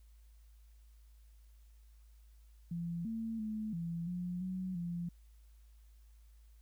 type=tone with pitch steps; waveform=sine; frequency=170.1 / 225.2 / 215.9 / 168.5 / 178.1 / 185.6 / 172.4 Hz; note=F3 / A3 / A3 / E3 / F3 / F#3 / F3; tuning=-45 / +40 / -33 / +38 / +34 / +6 / -22 cents; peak=-36 dBFS; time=2.71-5.09 s; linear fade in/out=5 ms; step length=340 ms; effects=added 54 Hz sine -57 dBFS peak until 6.61 s + white hiss -75 dBFS RMS until 6.61 s